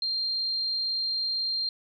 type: tone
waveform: sine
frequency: 4186 Hz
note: C8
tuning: in tune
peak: -26 dBFS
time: 0.02-1.69 s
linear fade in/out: 2 ms
effects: none